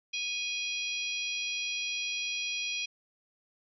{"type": "harmonic tone with a mistuned harmonic", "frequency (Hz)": 817, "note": "G#5", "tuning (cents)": -29, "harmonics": [3, 4, 5, 6, 7], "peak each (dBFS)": [-34, -37, -42, -44, -41], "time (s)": [0.13, 2.86], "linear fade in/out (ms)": 10, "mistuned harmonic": 3, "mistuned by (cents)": 22, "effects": []}